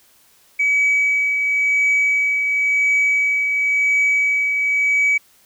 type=tone with tremolo; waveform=sine; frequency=2278 Hz; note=C#7; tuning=47 cents sharp; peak=-11 dBFS; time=0.59-5.18 s; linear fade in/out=10 ms; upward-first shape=triangle; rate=0.95 Hz; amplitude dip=45%; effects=tanh soft clip ceiling -11 dBFS + white hiss -54 dBFS RMS until 5.45 s